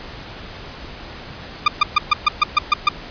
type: tone bursts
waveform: sawtooth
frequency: 1203 Hz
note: D6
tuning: 41 cents sharp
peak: -6 dBFS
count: 9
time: 1.66-2.889 s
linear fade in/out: 5 ms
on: 21 ms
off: 130 ms
effects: pink hiss -35 dBFS RMS until 3.1 s + resampled to 11025 Hz